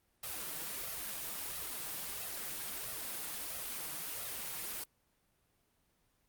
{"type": "noise with flanger", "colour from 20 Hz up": "white", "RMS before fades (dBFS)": -41, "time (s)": [0.23, 4.84], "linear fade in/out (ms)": 5, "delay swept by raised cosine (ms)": [1.5, 6.5], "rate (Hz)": 1.5, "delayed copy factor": 0.7, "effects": ["pink hiss -75 dBFS RMS until 6.28 s", "Opus 32 kbps"]}